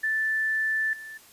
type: tone with level steps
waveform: sine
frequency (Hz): 1760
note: A6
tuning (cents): 0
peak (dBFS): -23 / -38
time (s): 0.03-1.18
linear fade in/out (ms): 10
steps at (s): 0.93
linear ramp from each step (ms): 2
effects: white hiss -53 dBFS RMS until 1.32 s + resampled to 32000 Hz